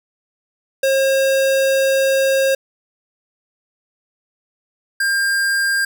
square tone pair in turn, 538 / 1601 Hz, C5 / G6, +48 / +36 cents, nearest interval octave + perfect fifth, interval 1888 cents, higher second, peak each -14 / -16 dBFS, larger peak first, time 0.83-2.55 / 5-5.85 s, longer first, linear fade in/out 5 ms, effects none

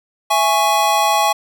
square chord, C# minor, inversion first, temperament just, 665.2 / 831.5 / 1108.7 Hz, E5 / G#5 / C#6, +16 / +2 / 0 cents, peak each -21 / -16 / -19 dBFS, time 0.3-1.33 s, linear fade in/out 10 ms, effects none

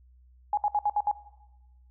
sine tone bursts, 830.6 Hz, G#5, in tune, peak -22 dBFS, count 6, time 0.53-1.114 s, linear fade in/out 2 ms, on 44 ms, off 64 ms, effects noise-tail reverb RT60 1.0 s tail -17 dB re dry + added 62 Hz sine -54 dBFS peak until 1.9 s

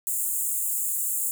pink high-pass noise, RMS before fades -27 dBFS, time 0.07-1.31 s, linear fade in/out 0 ms, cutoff 7100 Hz, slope 96 dB/octave, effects none

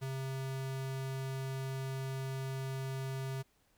square tone, 133.4 Hz, C3, 34 cents sharp, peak -37 dBFS, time 0.01-3.43 s, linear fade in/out 20 ms, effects pink hiss -72 dBFS RMS until 3.77 s

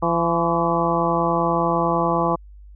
harmonic tone with a mistuned harmonic, 169.4 Hz, E3, 48 cents sharp, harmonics 1 / 2 / 3 / 4 / 5 / 6 / 7, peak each -25 / -25 / -25 / -25 / -25 / -25 / -25 dBFS, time 0.02-2.36 s, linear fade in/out 10 ms, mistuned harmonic 7, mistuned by -66 cents, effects added 50 Hz sine -40 dBFS peak until 2.75 s

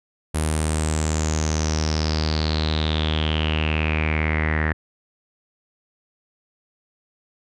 sawtooth tone with low-pass filter sweep, 77.78 Hz, D#2, in tune, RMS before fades -22 dBFS, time 0.34-4.73 s, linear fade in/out 10 ms, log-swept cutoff 10000 to 1800 Hz, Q 7.7, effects none

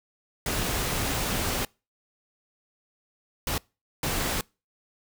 pink noise bursts at uneven times, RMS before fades -28 dBFS, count 3, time 0.46-1.65 / 3.47-3.58 / 4.03-4.41 s, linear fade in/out 2 ms, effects noise-tail reverb RT60 0.3 s tail -26 dB re dry

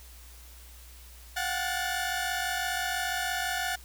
sawtooth tone cluster, 713 / 759 / 1461 / 1754 Hz, F5 / F#5 / F#6 / A6, +36 / +44 / -22 / -6 cents, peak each -31 dBFS, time 1.36-3.76 s, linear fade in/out 10 ms, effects added 60 Hz sine -48 dBFS peak until 3.84 s + white hiss -53 dBFS RMS until 3.84 s

